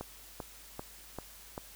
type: click train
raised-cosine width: 1 ms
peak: -24 dBFS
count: 5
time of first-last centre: 0.01-1.579 s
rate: 2.55 Hz
effects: added 50 Hz sine -59 dBFS peak until 1.75 s + white hiss -53 dBFS RMS until 1.75 s